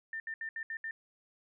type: tone bursts at uneven times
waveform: sine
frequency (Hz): 1801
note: A6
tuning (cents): +40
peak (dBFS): -36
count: 6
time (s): 0.13-0.2 / 0.27-0.34 / 0.41-0.49 / 0.56-0.63 / 0.7-0.77 / 0.84-0.91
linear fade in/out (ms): 2
effects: none